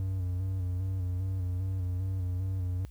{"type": "tone with vibrato", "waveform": "triangle", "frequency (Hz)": 92.5, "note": "F#2", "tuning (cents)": 0, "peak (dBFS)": -27, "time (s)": [0, 2.85], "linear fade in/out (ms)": 0, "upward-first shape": "square", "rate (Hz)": 2.5, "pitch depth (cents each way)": 42, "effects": ["added 60 Hz sine -44 dBFS peak until 2.9 s", "white hiss -67 dBFS RMS until 2.9 s"]}